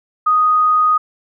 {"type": "tone", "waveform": "sine", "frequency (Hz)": 1244.5, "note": "D#6", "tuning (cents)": 0, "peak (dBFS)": -10, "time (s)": [0.26, 0.98], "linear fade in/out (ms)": 10, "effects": []}